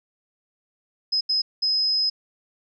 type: tone bursts at uneven times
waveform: sine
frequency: 5080 Hz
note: D#8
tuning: 35 cents sharp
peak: -19 dBFS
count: 3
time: 1.12-1.21 / 1.29-1.42 / 1.62-2.1 s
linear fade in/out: 10 ms
effects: none